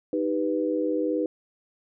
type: chord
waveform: sine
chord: Eb augmented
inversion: none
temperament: equal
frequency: 311.1 / 392 / 493.9 Hz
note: Eb4 / G4 / B4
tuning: 0 / 0 / 0 cents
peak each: -26 / -30 / -27 dBFS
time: 0.13-1.26 s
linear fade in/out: 2 ms
effects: none